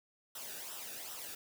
white noise with flanger, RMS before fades -45 dBFS, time 0.35-1.35 s, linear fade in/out 5 ms, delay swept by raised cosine 0.44 to 0.97 ms, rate 2.6 Hz, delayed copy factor -0.65, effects none

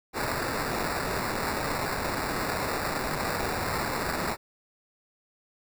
white noise with sample-and-hold, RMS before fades -30 dBFS, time 0.13-4.37 s, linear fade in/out 50 ms, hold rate 3150 Hz, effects none

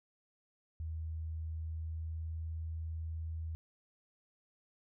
sine tone with pitch glide, 80 to 80.74 Hz, D#2 to E2, +49 to -35 cents, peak -37 dBFS, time 0.8-3.55 s, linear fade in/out 0 ms, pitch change +16 cents, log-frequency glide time 1.55-2.36 s, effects none

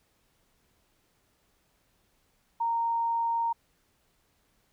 sine tone, 926 Hz, A#5, 12 cents flat, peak -25 dBFS, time 2.6-3.53 s, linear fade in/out 10 ms, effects pink hiss -70 dBFS RMS until 4.72 s

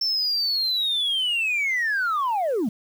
sine linear sweep, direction down, 5400 to 188.8 Hz, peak -19 dBFS, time 0.01-2.69 s, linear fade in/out 5 ms, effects tanh soft clip ceiling -19 dBFS + 8-bit

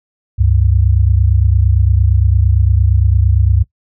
sine tone pair together, 69.3 / 98.06 Hz, C#2 / G2, 0 / +1 cents, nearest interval tritone, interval 601 cents, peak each -11 dBFS, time 0.38-3.64 s, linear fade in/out 20 ms, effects noise-tail reverb RT60 0.1 s tail -20 dB re dry

